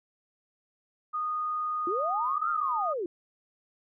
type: tone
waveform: sine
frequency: 1234 Hz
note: D#6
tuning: 15 cents flat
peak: -28 dBFS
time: 1.13-2.94 s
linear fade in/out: 20 ms
type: linear two-way sweep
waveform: sine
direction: up then down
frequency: 325.3 to 1407 to 325.3 Hz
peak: -29 dBFS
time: 1.87-3.06 s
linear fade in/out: 2 ms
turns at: 2.5 s
effects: none